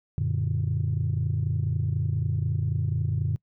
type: chord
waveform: sine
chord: Gb augmented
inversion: none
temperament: equal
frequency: 92.5 / 116.54 / 146.83 Hz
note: Gb2 / Bb2 / D3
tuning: 0 / 0 / 0 cents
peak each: -27 dBFS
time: 0.18-3.36 s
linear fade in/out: 0 ms
effects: noise-tail reverb RT60 0.1 s tail -25 dB re dry + tanh soft clip ceiling -17 dBFS